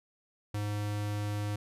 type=tone; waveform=square; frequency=103.83 Hz; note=G#2; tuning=in tune; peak=-32 dBFS; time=0.54-1.56 s; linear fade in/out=5 ms; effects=resampled to 32000 Hz